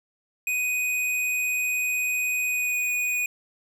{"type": "tone with pitch glide", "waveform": "square", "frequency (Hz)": [2494, 2474], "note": ["D#7", "D#7"], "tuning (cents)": [3, -10], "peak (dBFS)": -24, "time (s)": [0.47, 3.26], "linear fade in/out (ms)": 2, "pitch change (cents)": -13, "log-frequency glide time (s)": [2.47, 2.77], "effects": []}